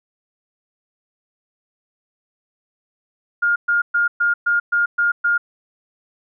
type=tone bursts; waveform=sine; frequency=1415 Hz; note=F6; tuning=22 cents sharp; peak=-14 dBFS; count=8; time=3.42-5.38 s; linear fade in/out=10 ms; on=140 ms; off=120 ms; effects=none